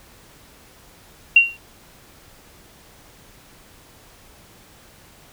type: tone with exponential decay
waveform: sine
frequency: 2756 Hz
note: F7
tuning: 24 cents flat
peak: -4 dBFS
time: 1.36-1.57 s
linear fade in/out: 5 ms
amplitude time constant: 45 ms
effects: pink hiss -49 dBFS RMS until 5.32 s